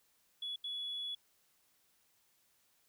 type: tone bursts at uneven times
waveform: sine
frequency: 3394 Hz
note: G#7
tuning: 37 cents sharp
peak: -37 dBFS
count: 2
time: 0.42-0.56 / 0.64-1.15 s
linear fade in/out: 5 ms
effects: tanh soft clip ceiling -33 dBFS + white hiss -73 dBFS RMS until 2.88 s